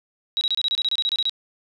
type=tone bursts; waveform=sine; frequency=3854 Hz; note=B7; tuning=43 cents flat; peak=-19 dBFS; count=14; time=0.37-1.295 s; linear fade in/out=0 ms; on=41 ms; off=27 ms; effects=none